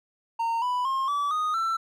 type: tone with pitch steps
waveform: triangle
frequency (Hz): 919 / 990.7 / 1067.9 / 1151.2 / 1241 / 1337.7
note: A#5 / B5 / C6 / D6 / D#6 / E6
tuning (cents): -25 / +5 / +35 / -35 / -5 / +25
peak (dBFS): -22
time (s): 0.39-1.77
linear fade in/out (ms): 10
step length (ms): 230
effects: none